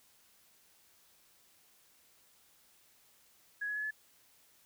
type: tone with pitch steps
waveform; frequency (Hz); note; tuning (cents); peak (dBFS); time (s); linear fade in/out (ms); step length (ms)
sine; 1668 / 1685.4 / 1703 / 1720.8; G#6 / G#6 / G#6 / A6; +7 / +25 / +43 / -39; -34; 3.61-3.91; 10; 75
effects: white hiss -66 dBFS RMS until 4.65 s